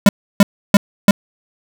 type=tone bursts; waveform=square; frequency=201.4 Hz; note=G3; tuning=47 cents sharp; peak=-4 dBFS; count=4; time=0.06-1.11 s; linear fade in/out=2 ms; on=30 ms; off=310 ms; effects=none